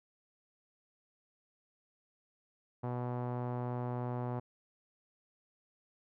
sawtooth tone with low-pass filter, 123 Hz, B2, 7 cents flat, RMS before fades -37 dBFS, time 2.83-4.4 s, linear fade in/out 10 ms, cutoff 910 Hz, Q 1.8, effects none

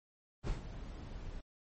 brown noise with ADSR envelope, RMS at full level -34 dBFS, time 0.43-1.41 s, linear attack 47 ms, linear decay 120 ms, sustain -11 dB, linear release 11 ms, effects MP3 32 kbps

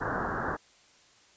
white low-pass noise, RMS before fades -32 dBFS, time 0-0.57 s, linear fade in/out 20 ms, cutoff 1700 Hz, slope 96 dB/octave, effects white hiss -60 dBFS RMS until 1.36 s + resampled to 16000 Hz

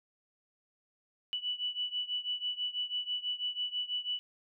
sine beating tone pair, 2960 / 2966.1 Hz, F#7 / F#7, 0 / +4 cents, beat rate 6.1 Hz, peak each -35 / -37 dBFS, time 1.33-4.19 s, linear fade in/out 0 ms, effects none

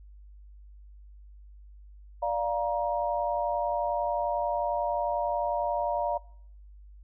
sine chord, Bb major, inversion first, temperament equal with one note detuned, 587.3 / 698.5 / 944.3 Hz, D5 / F5 / Bb5, 0 / 0 / +22 cents, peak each -30 dBFS, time 2.22-6.18 s, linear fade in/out 10 ms, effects noise-tail reverb RT60 0.7 s tail -24 dB re dry + added 50 Hz sine -47 dBFS peak until 7.03 s

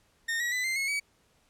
40% pulse tone with pitch steps, 1836 / 1916.2 / 1999.9 / 2087 / 2178 / 2273 Hz, A#6 / A#6 / B6 / C7 / C#7 / C#7, -27 / +47 / +21 / -5 / -31 / +43 cents, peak -27 dBFS, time 0.28-1 s, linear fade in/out 10 ms, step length 120 ms, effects pink hiss -67 dBFS RMS until 1.49 s + low-pass 11000 Hz 12 dB/octave

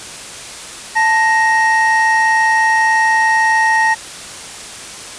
triangle tone pair together, 883 / 1871 Hz, A5 / A#6, +6 / +6 cents, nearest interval octave + minor second, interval 1300 cents, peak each -11 dBFS, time 0.95-3.95 s, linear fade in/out 20 ms, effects white hiss -30 dBFS RMS until 5.18 s + resampled to 22050 Hz

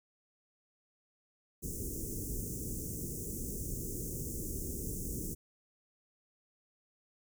pink band-stop noise, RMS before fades -39 dBFS, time 1.62-5.35 s, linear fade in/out 20 ms, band 450 to 6300 Hz, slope 48 dB/octave, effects none

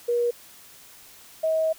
sine tone pair in turn, 478 / 638.1 Hz, A#4 / D#5, +43 / +44 cents, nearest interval perfect fourth, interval 501 cents, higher second, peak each -20 dBFS, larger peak neither, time 0.08-0.31 / 1.43-1.73 s, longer second, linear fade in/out 10 ms, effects white hiss -49 dBFS RMS until 1.78 s

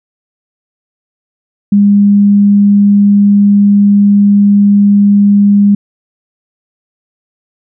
sine tone, 202.7 Hz, G#3, 42 cents flat, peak -3 dBFS, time 1.72-5.75 s, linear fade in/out 5 ms, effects none

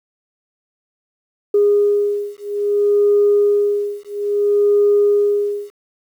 sine beating tone pair, 409.7 / 410.3 Hz, G#4 / G#4, -24 / -21 cents, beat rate 0.6 Hz, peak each -15 dBFS, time 1.54-5.71 s, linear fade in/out 5 ms, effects tanh soft clip ceiling -5 dBFS + 8-bit

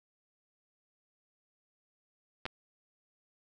clicks, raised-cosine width 0.3 ms, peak -19 / -22 dBFS, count 2, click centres 2.455 / 2.463 s, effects none

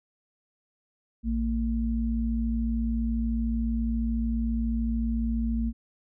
sine tone pair together, 57.05 / 228.2 Hz, A#1 / A#3, -37 / -37 cents, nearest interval 2 octaves, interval 2400 cents, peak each -27 dBFS, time 1.23-5.73 s, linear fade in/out 50 ms, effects none

